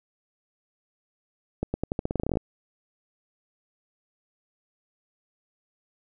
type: accelerating click train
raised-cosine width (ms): 2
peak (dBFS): -13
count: 16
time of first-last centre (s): 1.63-2.371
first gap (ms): 110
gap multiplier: 0.87
effects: none